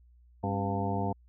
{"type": "harmonic tone with a mistuned harmonic", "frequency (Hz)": 99.3, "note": "G2", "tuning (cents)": 23, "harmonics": [1, 2, 3, 4, 5, 7, 8, 9], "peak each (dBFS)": [-33, -34, -38, -39, -39, -36, -41, -37], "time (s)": [0.43, 1.13], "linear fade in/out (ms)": 10, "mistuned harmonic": 3, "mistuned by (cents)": -130, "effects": ["added 60 Hz sine -56 dBFS peak until 1.28 s"]}